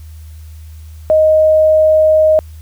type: tone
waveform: sine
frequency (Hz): 624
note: D#5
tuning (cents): +5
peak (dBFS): -6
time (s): 1.1-2.39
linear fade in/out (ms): 0
effects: added 78 Hz sine -30 dBFS peak until 2.61 s + white hiss -49 dBFS RMS until 2.61 s